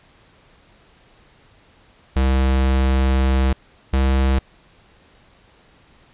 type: tone pair in turn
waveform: square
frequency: 65.9 / 66.4 Hz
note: C2 / C2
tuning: +13 / +26 cents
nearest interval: unison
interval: 13 cents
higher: second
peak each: -15 dBFS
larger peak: neither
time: 2.16-3.53 / 3.93-4.39 s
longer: first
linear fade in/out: 5 ms
effects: pink hiss -53 dBFS RMS until 6.13 s + resampled to 8000 Hz